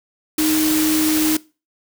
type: tone in noise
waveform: sine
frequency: 311.1 Hz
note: D#4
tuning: in tune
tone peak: -16 dBFS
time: 0.38-1.37 s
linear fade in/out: 5 ms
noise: white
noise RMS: -22 dBFS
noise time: 0.38-1.37 s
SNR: +3 dB
effects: noise-tail reverb RT60 0.3 s tail -21 dB re dry